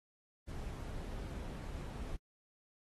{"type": "noise", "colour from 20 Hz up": "brown", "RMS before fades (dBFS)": -43, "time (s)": [0.47, 2.17], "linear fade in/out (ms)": 20, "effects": ["AAC 32 kbps"]}